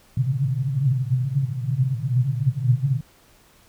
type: band-pass noise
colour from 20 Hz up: white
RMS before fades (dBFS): -22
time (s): 0.17-3.01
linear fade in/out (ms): 5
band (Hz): 120 to 140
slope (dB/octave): 96
effects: pink hiss -55 dBFS RMS until 3.68 s